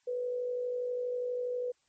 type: tone with amplitude modulation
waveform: sine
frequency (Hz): 493.9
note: B4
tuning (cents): 0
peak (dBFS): -29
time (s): 0.07-1.72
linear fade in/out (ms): 10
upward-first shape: sine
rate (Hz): 52.3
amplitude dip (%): 40
effects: white hiss -73 dBFS RMS until 1.88 s + MP3 32 kbps